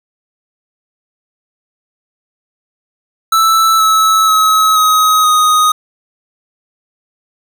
square tone with pitch steps, 1318.5 / 1300.3 / 1282.4 / 1264.8 / 1247.4 Hz, E6 / E6 / E6 / D#6 / D#6, 0 / -24 / -48 / +28 / +4 cents, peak -8 dBFS, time 3.32-5.72 s, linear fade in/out 5 ms, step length 480 ms, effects none

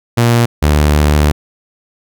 sawtooth tone pair in turn, 118.2 / 74.46 Hz, A#2 / D2, +24 / +24 cents, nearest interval minor sixth, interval 800 cents, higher first, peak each -4 dBFS, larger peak neither, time 0.17-0.46 / 0.62-1.32 s, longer second, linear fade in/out 10 ms, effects none

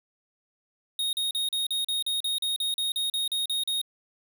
square tone bursts, 3729 Hz, A#7, in tune, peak -26 dBFS, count 16, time 0.99-3.815 s, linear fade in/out 2 ms, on 140 ms, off 39 ms, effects none

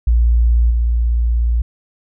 sine tone with level steps, 58.27 Hz, A#1, in tune, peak -9 / -12 dBFS, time 0.07-1.62 s, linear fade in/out 5 ms, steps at 0.7 s, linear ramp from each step 10 ms, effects none

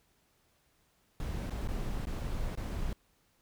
brown noise with dropouts, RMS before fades -35 dBFS, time 1.2-2.93 s, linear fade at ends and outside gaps 1 ms, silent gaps 1.498-1.506 / 1.675-1.686 / 2.054-2.07 / 2.553-2.574 s, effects pink hiss -71 dBFS RMS until 3.41 s

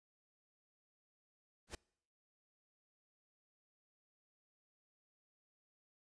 pink noise with exponential growth, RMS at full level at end -39 dBFS, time 1.67-1.75 s, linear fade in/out 5 ms, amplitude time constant 17 ms, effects noise-tail reverb RT60 0.7 s tail -26 dB re dry + resampled to 22050 Hz

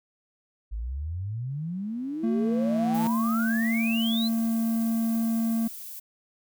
sine exponential sweep, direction up, 50.6 to 4184 Hz, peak -29 dBFS, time 0.71-4.29 s, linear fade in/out 20 ms
sawtooth tone with exponential growth, 164.81 Hz, E3, in tune, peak -26 dBFS, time 1.5-3.07 s, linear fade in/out 0 ms, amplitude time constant 340 ms
triangle tone, 226.7 Hz, A#3, 48 cents flat, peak -21 dBFS, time 2.23-5.68 s, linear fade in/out 10 ms
violet noise, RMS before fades -40 dBFS, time 2.94-6 s, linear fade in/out 10 ms
effects none

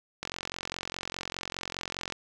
click train, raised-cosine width 0.2 ms, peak -16 dBFS, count 86, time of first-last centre 0.23-2.123 s, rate 44.9 Hz, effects none

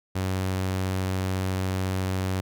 sawtooth tone, 94 Hz, F#2, 28 cents sharp, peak -21 dBFS, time 0.15-2.41 s, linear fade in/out 10 ms, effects none

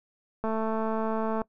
click train, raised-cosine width 1 ms, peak -17 dBFS, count 217, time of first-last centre 0.44-1.417 s, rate 221 Hz, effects noise-tail reverb RT60 0.1 s tail -22 dB re dry

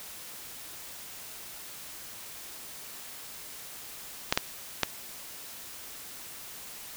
clicks, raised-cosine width 0.2 ms, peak -5 dBFS, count 3, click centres 4.325 / 4.375 / 4.833 s, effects white hiss -44 dBFS RMS until 6.96 s

